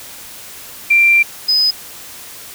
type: tone pair in turn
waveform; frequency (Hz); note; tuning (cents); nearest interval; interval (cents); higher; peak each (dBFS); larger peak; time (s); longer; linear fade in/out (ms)
sine; 2363 / 5027; D7 / D#8; +10 / +17; octave + minor second; 1307; second; -7 / -10; first; 0.9-1.23 / 1.48-1.71; first; 10
effects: white hiss -34 dBFS RMS until 2.54 s